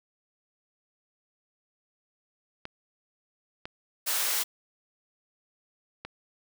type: clicks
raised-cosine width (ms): 0.3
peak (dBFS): -21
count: 3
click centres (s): 2.654 / 3.655 / 6.05
type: high-pass noise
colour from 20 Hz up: white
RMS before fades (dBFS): -28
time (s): 4.06-4.44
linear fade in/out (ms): 20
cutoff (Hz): 600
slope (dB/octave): 12
effects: none